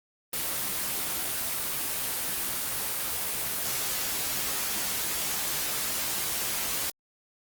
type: noise with comb filter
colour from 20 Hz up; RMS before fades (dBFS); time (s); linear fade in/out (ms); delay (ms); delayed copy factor
white; -30; 0.33-6.9; 2; 15; +0.5
effects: Opus 24 kbps